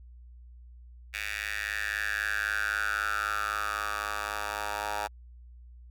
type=tone with high-pass filter sweep; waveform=10% pulse; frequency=103.83 Hz; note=G#2; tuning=in tune; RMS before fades=-32 dBFS; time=1.13-5.08 s; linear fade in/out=20 ms; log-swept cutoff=2100 to 900 Hz; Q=6.5; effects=added 60 Hz sine -47 dBFS peak until 5.9 s